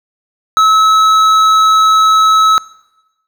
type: tone with hard clipping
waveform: triangle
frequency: 1295 Hz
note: E6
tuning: 31 cents flat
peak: -7 dBFS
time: 0.57-2.58 s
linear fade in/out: 0 ms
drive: 12 dB
effects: noise-tail reverb RT60 1.0 s tail -21 dB re dry